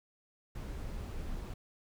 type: noise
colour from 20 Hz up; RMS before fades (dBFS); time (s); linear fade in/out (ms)
brown; -40; 0.55-1.54; 5
effects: none